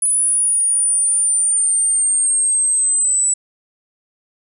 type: linear sweep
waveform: sine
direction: down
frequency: 9940 to 7902 Hz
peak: -13 dBFS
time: 0.02-3.34 s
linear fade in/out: 5 ms
effects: none